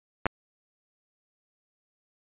clicks, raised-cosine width 0.5 ms, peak -9 dBFS, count 2, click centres 0.257 / 0.266 s, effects resampled to 8000 Hz

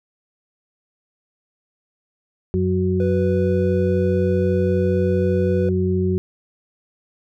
harmonic tone, 92.5 Hz, F#2, in tune, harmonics 1 / 2 / 4, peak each -21 / -21 / -21 dBFS, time 2.54-6.18 s, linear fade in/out 0 ms
triangle tone, 493.9 Hz, B4, in tune, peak -20 dBFS, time 3-5.69 s, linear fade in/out 2 ms
effects none

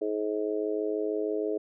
harmonic tone, 106.3 Hz, G#2, 41 cents sharp, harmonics 3 / 4 / 5 / 6, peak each -33 / -29 / -37 / -37 dBFS, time 0.01-1.58 s, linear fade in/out 10 ms, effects none

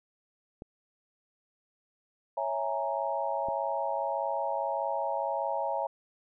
clicks, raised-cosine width 2 ms, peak -28 dBFS, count 2, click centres 0.621 / 3.486 s
sine chord, A# half-diminished seventh, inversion first, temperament equal, 554.4 / 659.3 / 830.6 / 932.3 Hz, C#5 / E5 / G#5 / A#5, 0 / 0 / 0 / 0 cents, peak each -34 dBFS, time 2.37-5.87 s, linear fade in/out 5 ms
effects none

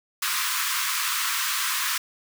pink high-pass noise, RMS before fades -26 dBFS, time 0.22-1.98 s, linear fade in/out 5 ms, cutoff 1000 Hz, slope 96 dB/octave, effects none

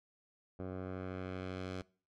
10% pulse tone with low-pass filter sweep, 92.8 Hz, F#2, 6 cents sharp, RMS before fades -42 dBFS, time 0.59-1.82 s, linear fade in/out 5 ms, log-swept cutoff 860 to 5500 Hz, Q 0.82, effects noise-tail reverb RT60 0.4 s tail -22 dB re dry

